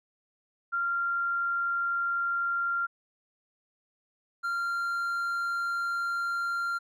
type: tone pair in turn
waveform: sine / triangle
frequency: 1386 / 1386 Hz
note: F6 / F6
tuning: -14 / -14 cents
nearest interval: unison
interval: 0 cents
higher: neither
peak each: -26 dBFS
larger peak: neither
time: 0.72-2.87 / 4.43-6.79 s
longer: second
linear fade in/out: 20 ms
effects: none